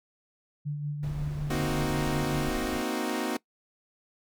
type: tone with tremolo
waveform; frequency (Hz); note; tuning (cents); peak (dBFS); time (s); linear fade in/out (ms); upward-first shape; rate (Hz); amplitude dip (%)
sine; 146.83; D3; 0; -28; 0.65-2.5; 20; sine; 5.4; 40
type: noise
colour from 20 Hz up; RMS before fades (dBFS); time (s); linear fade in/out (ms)
brown; -37; 1.03-2.82; 0
type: chord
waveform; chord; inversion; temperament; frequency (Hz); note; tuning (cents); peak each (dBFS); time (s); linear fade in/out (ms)
sawtooth; C half-diminished seventh; third; equal; 233.1 / 261.6 / 311.1 / 370; Bb3 / C4 / Eb4 / Gb4; 0 / 0 / 0 / 0; -30; 1.5-3.37; 5
effects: noise-tail reverb RT60 0.1 s tail -21 dB re dry